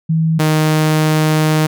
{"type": "tone pair in turn", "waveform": ["sine", "sawtooth"], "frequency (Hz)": [161.1, 155.38], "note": ["E3", "D#3"], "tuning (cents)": [-39, -2], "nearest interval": "minor second", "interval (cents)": 63, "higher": "first", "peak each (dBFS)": [-11, -7], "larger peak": "second", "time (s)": [[0.09, 0.39], [0.39, 1.67]], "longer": "second", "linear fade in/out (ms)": 10, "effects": []}